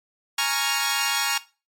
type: chord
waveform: 10% pulse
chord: Bb minor seventh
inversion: third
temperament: equal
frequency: 830.6 / 932.3 / 1108.7 / 1396.9 Hz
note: Ab5 / Bb5 / Db6 / F6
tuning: 0 / 0 / 0 / 0 cents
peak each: -19 dBFS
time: 0.38-1.38 s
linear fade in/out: 5 ms
effects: noise-tail reverb RT60 0.3 s tail -17 dB re dry + MP3 64 kbps